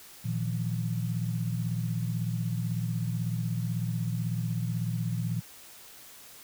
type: chord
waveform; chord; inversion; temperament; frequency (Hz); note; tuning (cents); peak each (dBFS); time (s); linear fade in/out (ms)
sine; Bb suspended fourth; none; equal with one note detuned; 116.54 / 158.47 / 174.61; Bb2 / Eb3 / F3; 0 / +32 / 0; -30 / -34 / -34; 0.24-5.41; 20
effects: white hiss -50 dBFS RMS until 6.43 s